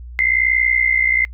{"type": "tone pair together", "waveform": "sine", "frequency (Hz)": [2044, 2105], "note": ["C7", "C7"], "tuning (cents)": [-41, 10], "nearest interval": "minor second", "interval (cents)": 51, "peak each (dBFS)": -16, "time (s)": [0.19, 1.25], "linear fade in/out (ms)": 0, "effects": ["noise-tail reverb RT60 0.1 s tail -25 dB re dry", "added 60 Hz sine -31 dBFS peak until 1.33 s"]}